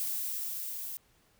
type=noise with level ramp; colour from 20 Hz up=violet; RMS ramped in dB=-33 to -40 dBFS; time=0-0.97 s; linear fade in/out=0 ms; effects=pink hiss -67 dBFS RMS until 1.39 s